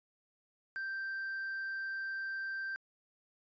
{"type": "tone with hard clipping", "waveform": "sine", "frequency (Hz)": 1568, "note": "G6", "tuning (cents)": 0, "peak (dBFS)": -37, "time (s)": [0.76, 2.76], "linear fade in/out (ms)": 0, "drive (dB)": 2, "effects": ["resampled to 16000 Hz"]}